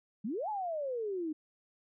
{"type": "exponential two-way sweep", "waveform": "sine", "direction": "up then down", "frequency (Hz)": [189.8, 880, 299.2], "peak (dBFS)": -33, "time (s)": [0.24, 1.33], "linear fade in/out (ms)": 10, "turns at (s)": 0.49, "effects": []}